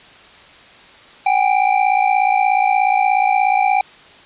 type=ring-modulated tone; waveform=square; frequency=784 Hz; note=G5; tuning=in tune; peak=-10 dBFS; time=1.26-3.81 s; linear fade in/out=2 ms; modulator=28.4 Hz; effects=white hiss -43 dBFS RMS until 4.25 s + resampled to 8000 Hz